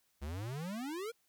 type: exponential sweep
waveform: square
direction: up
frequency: 66.8 to 483.7 Hz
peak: -39 dBFS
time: 0.21-1.12 s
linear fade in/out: 20 ms
effects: white hiss -75 dBFS RMS until 1.28 s